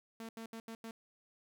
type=tone bursts at uneven times; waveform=sawtooth; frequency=226.1 Hz; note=A3; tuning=47 cents sharp; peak=-40 dBFS; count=5; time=0.2-0.29 / 0.37-0.46 / 0.53-0.6 / 0.68-0.75 / 0.84-0.91 s; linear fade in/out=2 ms; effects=none